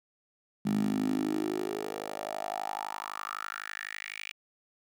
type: tone with high-pass filter sweep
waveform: 10% pulse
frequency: 51.91 Hz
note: G#1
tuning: in tune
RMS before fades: -34 dBFS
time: 0.65-4.32 s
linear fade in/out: 10 ms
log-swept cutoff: 190 to 2500 Hz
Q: 5.4
effects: none